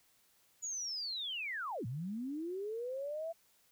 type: linear two-way sweep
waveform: sine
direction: down then up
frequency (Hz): 6920 to 108 to 674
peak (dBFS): -37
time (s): 0.62-3.33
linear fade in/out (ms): 20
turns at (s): 1.86
effects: white hiss -70 dBFS RMS until 3.71 s